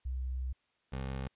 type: tone pair in turn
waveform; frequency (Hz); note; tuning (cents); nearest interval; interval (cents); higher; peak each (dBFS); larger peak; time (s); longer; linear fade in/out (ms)
sine / 20% pulse; 64 / 66.26; C2 / C2; -38 / +22; minor second; 60; second; -33 / -31; second; 0.05-0.53 / 0.92-1.28; first; 10
effects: white hiss -75 dBFS RMS until 1.35 s + resampled to 8000 Hz